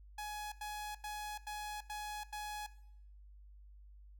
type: tone bursts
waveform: sawtooth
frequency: 840 Hz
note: G#5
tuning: 19 cents sharp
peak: -37 dBFS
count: 6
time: 0.18-2.665 s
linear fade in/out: 5 ms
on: 340 ms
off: 89 ms
effects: noise-tail reverb RT60 0.7 s tail -17 dB re dry + added 50 Hz sine -54 dBFS peak until 4.19 s